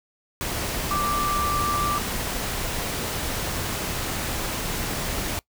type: tone in noise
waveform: sine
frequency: 1174.7 Hz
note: D6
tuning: in tune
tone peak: -23 dBFS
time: 0.91-1.98 s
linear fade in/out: 0 ms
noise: pink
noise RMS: -28 dBFS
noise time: 0.41-5.39 s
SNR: +2 dB
effects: noise-tail reverb RT60 0.1 s tail -22 dB re dry